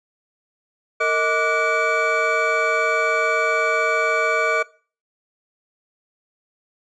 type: tone cluster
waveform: triangle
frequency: 456.8 / 630 / 1168 / 1466 / 2300 Hz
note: A#4 / D#5 / D6 / F#6 / D7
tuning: -35 / +21 / -10 / -16 / -37 cents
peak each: -22 dBFS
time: 1-4.63 s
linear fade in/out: 10 ms
effects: noise-tail reverb RT60 0.4 s tail -21 dB re dry + resampled to 22050 Hz